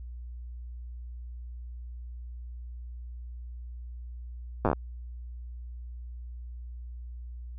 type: slowing click train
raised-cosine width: 1 ms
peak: -11 dBFS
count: 8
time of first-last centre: 4.65-4.731 s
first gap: 8 ms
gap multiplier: 1.12
effects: added 60 Hz sine -38 dBFS peak until 7.58 s